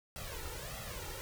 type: noise with flanger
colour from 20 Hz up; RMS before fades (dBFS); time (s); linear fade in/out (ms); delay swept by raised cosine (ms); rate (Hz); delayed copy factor
pink; -43; 0.16-1.21; 0; 1.5 to 2.22; 1.6; +0.85
effects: none